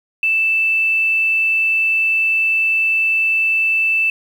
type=tone with quantisation; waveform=sine; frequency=2645 Hz; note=E7; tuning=5 cents sharp; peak=-13 dBFS; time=0.23-4.1 s; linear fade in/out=2 ms; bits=7; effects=none